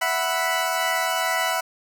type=chord; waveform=20% pulse; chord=E suspended second; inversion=none; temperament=equal; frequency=659.3 / 740 / 987.8 Hz; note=E5 / F#5 / B5; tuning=0 / 0 / 0 cents; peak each=-21 dBFS; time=0.01-1.61 s; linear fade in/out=10 ms; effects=none